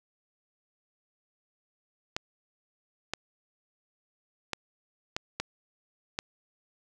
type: clicks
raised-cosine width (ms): 0.2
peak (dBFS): -13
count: 6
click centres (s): 2.165 / 3.136 / 4.533 / 5.165 / 5.4 / 6.189
effects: none